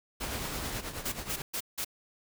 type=noise; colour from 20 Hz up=pink; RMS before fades=-38 dBFS; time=0.2-0.81 s; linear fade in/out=10 ms
type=noise with tremolo; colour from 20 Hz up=pink; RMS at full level=-36 dBFS; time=0.21-1.42 s; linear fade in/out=2 ms; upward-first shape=triangle; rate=9.4 Hz; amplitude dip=75%
type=noise bursts; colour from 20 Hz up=white; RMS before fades=-34 dBFS; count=4; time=1.05-1.848 s; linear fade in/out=10 ms; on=72 ms; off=170 ms
effects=none